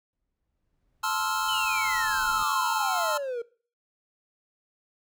brown noise with exponential growth, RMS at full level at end -43 dBFS, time 0.13-2.43 s, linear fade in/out 0 ms, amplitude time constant 500 ms
square chord, F major seventh, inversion first, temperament just, 873.1 / 1047.7 / 1309.6 / 1396.9 Hz, A5 / C6 / E6 / F6, -14 / +2 / -12 / 0 cents, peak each -32 dBFS, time 1.03-3.18 s, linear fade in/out 10 ms
triangle exponential sweep, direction down, 3122 to 457.3 Hz, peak -27 dBFS, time 1.48-3.42 s, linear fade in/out 5 ms
effects noise-tail reverb RT60 0.4 s tail -21 dB re dry

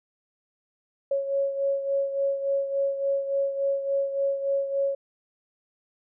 sine beating tone pair, 552 / 555.5 Hz, C#5 / C#5, -7 / +4 cents, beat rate 3.5 Hz, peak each -24 / -31 dBFS, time 1.11-4.95 s, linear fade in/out 5 ms, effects none

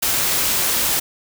white noise, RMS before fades -19 dBFS, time 0.02-1 s, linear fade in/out 10 ms, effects none

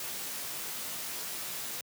white noise with comb filter, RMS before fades -38 dBFS, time 0-1.81 s, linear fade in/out 2 ms, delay 17 ms, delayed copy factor -0.55, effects high-pass 100 Hz 12 dB/octave

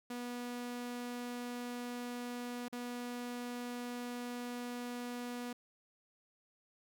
sawtooth tone with dropouts, 243.5 Hz, B3, 24 cents flat, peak -36 dBFS, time 0.1-5.53 s, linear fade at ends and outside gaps 5 ms, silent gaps 2.683-2.726 s, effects none

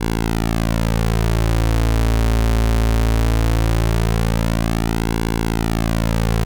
sawtooth tone with flanger, 55.9 Hz, A1, 28 cents sharp, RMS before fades -17 dBFS, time 0-6.45 s, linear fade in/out 20 ms, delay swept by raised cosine 1.6 to 6.2 ms, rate 0.19 Hz, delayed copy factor -0.75, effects none

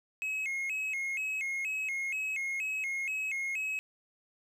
triangle tone with vibrato, 2349 Hz, D7, in tune, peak -30 dBFS, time 0.22-3.79 s, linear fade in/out 0 ms, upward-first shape square, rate 2.1 Hz, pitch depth 150 cents each way, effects none

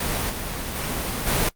pink noise with level steps, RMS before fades -25 / -30 / -27 / -21 dBFS, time 0-1.49 s, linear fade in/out 5 ms, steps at 0.29 / 0.75 / 1.26 s, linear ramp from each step 20 ms, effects noise-tail reverb RT60 0.1 s tail -21 dB re dry + Opus 32 kbps

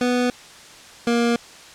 25% pulse tone pair in turn, 246.9 / 235.7 Hz, B3 / A#3, 0 / +19 cents, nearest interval minor second, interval 81 cents, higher first, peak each -14 / -13 dBFS, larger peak second, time 0.01-0.3 / 1.07-1.36 s, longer neither, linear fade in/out 2 ms, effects white hiss -43 dBFS RMS until 1.74 s + low-pass 7000 Hz 12 dB/octave

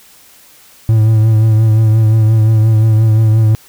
triangle tone with vibrato, 110 Hz, A2, in tune, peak -4 dBFS, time 0.89-3.55 s, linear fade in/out 0 ms, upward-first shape triangle, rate 5.7 Hz, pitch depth 42 cents each way, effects white hiss -43 dBFS RMS until 3.68 s

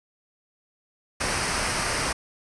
pink noise with comb filter, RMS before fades -26 dBFS, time 1.2-2.13 s, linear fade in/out 10 ms, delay 0.28 ms, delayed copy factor -0.5, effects resampled to 24000 Hz

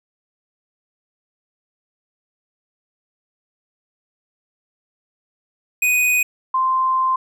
square / sine tone pair in turn, 2489 / 1042.9 Hz, D#7 / C6, 0 / -6 cents, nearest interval octave + minor third, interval 1506 cents, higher first, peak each -15 dBFS, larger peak neither, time 5.82-6.23 / 6.54-7.16 s, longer second, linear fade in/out 5 ms, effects none

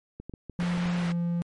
clicks, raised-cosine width 3 ms, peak -26 dBFS, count 7, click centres 0.2 / 0.296 / 0.338 / 0.497 / 0.628 / 0.777 / 0.858 s
triangle tone with pitch glide, 175.3 to 171.89 Hz, F3 to F3, +7 to -27 cents, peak -23 dBFS, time 0.59-1.42 s, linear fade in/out 0 ms, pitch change -34 cents, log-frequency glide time 1-1.06 s
white low-pass noise, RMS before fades -38 dBFS, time 0.6-1.12 s, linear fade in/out 0 ms, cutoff 2100 Hz, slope 12 dB/octave
effects MP3 48 kbps

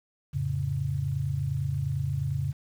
sine chord, F augmented, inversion none, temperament equal, 87.31 / 110 / 138.59 Hz, F2 / A2 / C#3, 0 / 0 / 0 cents, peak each -33 / -33 / -28 dBFS, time 0.33-2.53 s, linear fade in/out 20 ms, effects 9-bit

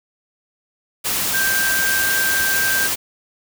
sine tone in noise, 1576 Hz, G6, 9 cents sharp, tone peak -18 dBFS, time 1.33-2.88 s, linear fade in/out 20 ms, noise white, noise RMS -21 dBFS, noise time 1.04-2.96 s, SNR 0 dB, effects none

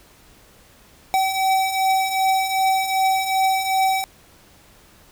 square beating tone pair, 763 / 765.6 Hz, G5 / G5, -47 / -41 cents, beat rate 2.6 Hz, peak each -25 / -19 dBFS, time 1.14-4.04 s, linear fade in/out 0 ms, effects pink hiss -51 dBFS RMS until 5.11 s

